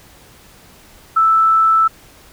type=tone; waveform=sine; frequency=1318.5 Hz; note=E6; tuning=in tune; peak=-9 dBFS; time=1.16-1.88 s; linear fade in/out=10 ms; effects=pink hiss -45 dBFS RMS until 2.32 s